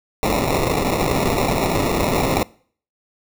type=noise with sample-and-hold; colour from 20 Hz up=white; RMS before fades=-19 dBFS; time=0.23-2.43 s; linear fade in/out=0 ms; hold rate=1575 Hz; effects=noise-tail reverb RT60 0.5 s tail -23 dB re dry